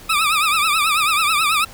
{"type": "tone with vibrato", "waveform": "20% pulse", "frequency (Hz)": 1239, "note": "D#6", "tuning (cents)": -8, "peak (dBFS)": -10, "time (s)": [0.09, 1.65], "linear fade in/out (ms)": 10, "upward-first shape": "triangle", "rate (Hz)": 9.2, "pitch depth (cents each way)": 140, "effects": ["pink hiss -41 dBFS RMS until 1.73 s"]}